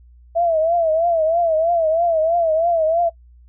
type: tone with vibrato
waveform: sine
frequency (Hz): 659.3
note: E5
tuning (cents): 0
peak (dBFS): -14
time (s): 0.35-3.1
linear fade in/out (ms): 20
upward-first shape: triangle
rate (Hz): 3.1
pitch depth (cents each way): 110
effects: noise-tail reverb RT60 0.1 s tail -23 dB re dry + added 60 Hz sine -44 dBFS peak until 3.48 s